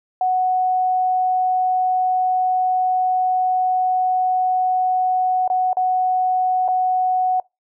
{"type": "tone with dropouts", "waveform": "sine", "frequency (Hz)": 740, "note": "F#5", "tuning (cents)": 0, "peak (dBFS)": -15, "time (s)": [0.21, 7.4], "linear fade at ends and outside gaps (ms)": 2, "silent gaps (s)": [[5.478, 5.5], [5.731, 5.769], [6.68, 6.685]], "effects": ["noise-tail reverb RT60 0.2 s tail -24 dB re dry"]}